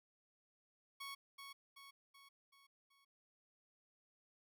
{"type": "tone with echo", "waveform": "15% pulse", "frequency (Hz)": 1108.7, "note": "C#6", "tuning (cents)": 0, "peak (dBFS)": -40, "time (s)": [1, 1.15], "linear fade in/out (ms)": 10, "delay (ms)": 380, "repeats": 5, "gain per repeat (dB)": -5, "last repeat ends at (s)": 3.05, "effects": []}